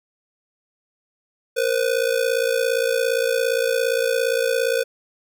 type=ring-modulated tone; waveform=square; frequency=497.2 Hz; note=B4; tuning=12 cents sharp; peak=-16 dBFS; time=1.56-4.84 s; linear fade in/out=20 ms; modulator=28.7 Hz; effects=none